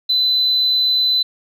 sine tone, 4016 Hz, B7, 28 cents sharp, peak -12 dBFS, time 0.09-1.23 s, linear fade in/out 10 ms, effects tanh soft clip ceiling -9 dBFS + 9-bit

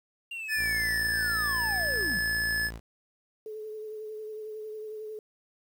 triangle linear sweep, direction down, 2800 to 150.5 Hz, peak -33 dBFS, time 0.31-2.19 s, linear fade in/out 5 ms
square tone with pitch glide, 1748 to 1723.9 Hz, A6 to A6, -12 to -36 cents, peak -27 dBFS, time 0.48-2.71 s, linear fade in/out 50 ms, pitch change -24 cents, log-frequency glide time 0.99-2.13 s
sawtooth tone, 56.2 Hz, A1, 37 cents sharp, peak -34 dBFS, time 0.56-2.81 s, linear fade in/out 50 ms
sine tone with vibrato, 431 Hz, A4, 36 cents flat, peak -36 dBFS, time 3.46-5.19 s, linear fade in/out 2 ms, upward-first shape triangle, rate 11 Hz, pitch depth 29 cents each way
effects 10-bit

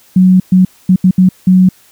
sine tone bursts at uneven times, 185 Hz, F#3, in tune, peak -3 dBFS, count 6, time 0.16-0.4 / 0.52-0.65 / 0.89-0.96 / 1.04-1.11 / 1.18-1.29 / 1.47-1.69 s, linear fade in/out 5 ms, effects white hiss -46 dBFS RMS until 1.91 s

